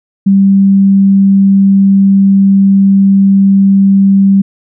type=tone; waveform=sine; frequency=195.8 Hz; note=G3; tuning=2 cents flat; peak=-3 dBFS; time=0.26-4.42 s; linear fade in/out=10 ms; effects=none